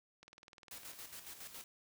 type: click train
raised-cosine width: 0.2 ms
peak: -38 dBFS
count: 15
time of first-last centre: 0.23-0.934 s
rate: 19.9 Hz
type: noise with tremolo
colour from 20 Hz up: white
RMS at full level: -49 dBFS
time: 0.71-1.64 s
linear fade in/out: 2 ms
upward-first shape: square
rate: 7.2 Hz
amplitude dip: 55%
effects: none